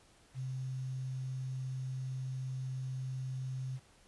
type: tone with quantisation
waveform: sine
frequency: 130.2 Hz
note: C3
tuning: 8 cents flat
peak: -36 dBFS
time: 0.34-3.8 s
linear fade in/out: 50 ms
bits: 10
effects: pink hiss -64 dBFS RMS until 4.07 s + resampled to 24000 Hz